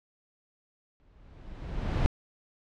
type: noise with exponential growth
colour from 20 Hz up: brown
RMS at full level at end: -23 dBFS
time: 1-2.06 s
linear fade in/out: 0 ms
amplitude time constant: 230 ms
effects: low-pass 4000 Hz 12 dB/octave